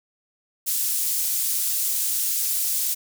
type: high-pass noise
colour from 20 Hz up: pink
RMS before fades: -24 dBFS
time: 0.66-2.95 s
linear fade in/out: 20 ms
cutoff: 8500 Hz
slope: 12 dB/octave
effects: none